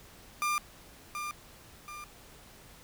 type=tone with echo; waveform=30% pulse; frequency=1197 Hz; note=D6; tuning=33 cents sharp; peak=-25 dBFS; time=0.42-0.58 s; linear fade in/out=0 ms; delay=730 ms; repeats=2; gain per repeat=-7 dB; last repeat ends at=2.04 s; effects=pink hiss -54 dBFS RMS until 2.83 s